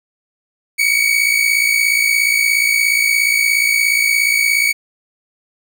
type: tone pair together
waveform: 40% pulse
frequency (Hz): 2229 / 2286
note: C#7 / D7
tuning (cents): +9 / -47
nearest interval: unison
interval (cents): 44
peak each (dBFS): -14 / -15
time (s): 0.78-4.73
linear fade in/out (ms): 20
effects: 8-bit